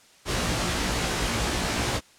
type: noise with comb filter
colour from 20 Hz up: pink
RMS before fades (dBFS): -26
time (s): 0.25-2.01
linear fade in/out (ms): 50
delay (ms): 17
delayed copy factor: +0.95
effects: white hiss -55 dBFS RMS until 2.18 s + low-pass 8000 Hz 12 dB/octave